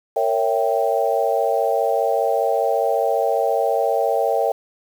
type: chord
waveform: sine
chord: A# diminished seventh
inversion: none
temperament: equal with one note detuned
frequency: 459.7 / 554.4 / 659.3 / 784 Hz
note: A#4 / C#5 / E5 / G5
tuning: -24 / 0 / 0 / 0 cents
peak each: -22 dBFS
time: 0.16-4.52 s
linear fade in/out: 5 ms
effects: 7-bit